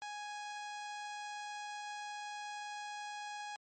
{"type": "tone", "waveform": "sawtooth", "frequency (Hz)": 830.6, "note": "G#5", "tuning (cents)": 0, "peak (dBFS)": -38, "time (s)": [0.02, 3.56], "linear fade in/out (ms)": 0, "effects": ["MP3 32 kbps"]}